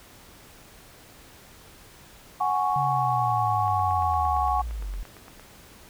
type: chord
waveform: sine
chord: F# suspended second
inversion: none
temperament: equal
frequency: 740 / 830.6 / 1108.7 Hz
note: F#5 / G#5 / C#6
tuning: 0 / 0 / 0 cents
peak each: -26 dBFS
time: 2.4-4.62 s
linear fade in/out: 10 ms
type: linear sweep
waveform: sine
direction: down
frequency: 141.8 to 41.53 Hz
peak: -29 dBFS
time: 2.76-5.03 s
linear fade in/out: 0 ms
type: click train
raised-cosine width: 0.5 ms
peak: -30 dBFS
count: 16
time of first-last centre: 3.68-5.396 s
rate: 8.74 Hz
effects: pink hiss -50 dBFS RMS until 5.89 s